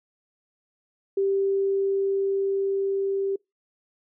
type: tone with level ramp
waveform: sine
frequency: 392 Hz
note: G4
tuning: in tune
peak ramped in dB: -20 to -23 dBFS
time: 1.17-3.36 s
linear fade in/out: 5 ms
effects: noise-tail reverb RT60 0.2 s tail -26 dB re dry

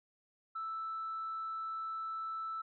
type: tone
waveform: sine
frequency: 1319 Hz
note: E6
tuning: 1 cent sharp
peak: -36 dBFS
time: 0.55-2.62 s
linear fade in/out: 10 ms
effects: tanh soft clip ceiling -33 dBFS

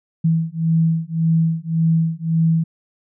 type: beating tone pair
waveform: sine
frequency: 162.3 / 164.1 Hz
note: E3 / E3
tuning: -27 / -8 cents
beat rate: 1.8 Hz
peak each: -18 dBFS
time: 0.24-2.64 s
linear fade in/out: 10 ms
effects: none

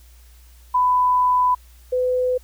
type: tone pair in turn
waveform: sine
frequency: 998 / 503.6 Hz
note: B5 / B4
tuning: +18 / +34 cents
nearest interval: octave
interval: 1184 cents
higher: first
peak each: -14 / -17 dBFS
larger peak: first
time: 0.74-1.55 / 1.92-2.38 s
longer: first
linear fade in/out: 10 ms
effects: added 60 Hz sine -45 dBFS peak until 2.43 s + white hiss -55 dBFS RMS until 2.43 s

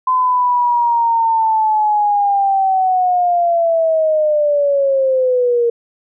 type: linear sweep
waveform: sine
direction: down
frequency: 1026 to 466.2 Hz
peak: -11 dBFS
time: 0.07-5.7 s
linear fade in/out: 5 ms
effects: none

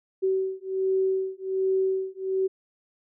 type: beating tone pair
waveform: sine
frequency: 380 / 381.3 Hz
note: F#4 / G4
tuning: +46 / -48 cents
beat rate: 1.3 Hz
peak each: -26 dBFS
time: 0.22-2.48 s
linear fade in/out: 20 ms
effects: none

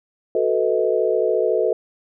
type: chord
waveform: sine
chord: B dominant seventh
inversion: second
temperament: equal with one note detuned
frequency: 370 / 440 / 493.9 / 636.1 Hz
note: F#4 / A4 / B4 / D#5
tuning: 0 / 0 / 0 / +38 cents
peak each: -23 / -20 / -22 / -23 dBFS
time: 0.35-1.73 s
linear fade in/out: 2 ms
effects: none

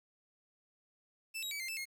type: tone with pitch steps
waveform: sawtooth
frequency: 2645 / 3824 / 2287 / 2098 / 2639 / 2149 Hz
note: E7 / A#7 / D7 / C7 / E7 / C7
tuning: +5 / +43 / -47 / +4 / +1 / +46 cents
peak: -35 dBFS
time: 1.34-1.856 s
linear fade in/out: 20 ms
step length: 86 ms
effects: 11-bit

